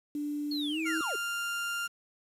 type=tone with pitch glide; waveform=sine; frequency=293.7 to 320.3 Hz; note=D4 to E4; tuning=0 to -50 cents; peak=-31 dBFS; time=0.15-1.01 s; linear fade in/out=2 ms; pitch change=+150 cents; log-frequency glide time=0.69-0.79 s
type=linear sweep; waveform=triangle; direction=down; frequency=4391 to 349.2 Hz; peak=-33 dBFS; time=0.51-1.16 s; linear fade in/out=5 ms
type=tone; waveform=30% pulse; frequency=1396.9 Hz; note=F6; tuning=in tune; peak=-29 dBFS; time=0.85-1.88 s; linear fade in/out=20 ms
effects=resampled to 32000 Hz + 9-bit